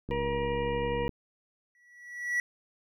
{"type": "click train", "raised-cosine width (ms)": 3, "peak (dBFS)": -24, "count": 71, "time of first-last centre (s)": [0.09, 1.093], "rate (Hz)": 69.8}
{"type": "harmonic tone", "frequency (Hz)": 476.4, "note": "A#4", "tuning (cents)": 38, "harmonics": [1, 2, 4, 5, 6], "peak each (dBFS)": [-30, -36, -42, -44, -46], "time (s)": [0.11, 1.08], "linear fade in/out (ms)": 0}
{"type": "tone with exponential growth", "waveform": "triangle", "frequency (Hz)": 1942, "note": "B6", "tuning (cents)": -30, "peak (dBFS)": -22, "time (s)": [1.75, 2.4], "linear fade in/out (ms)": 1, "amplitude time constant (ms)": 140}
{"effects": []}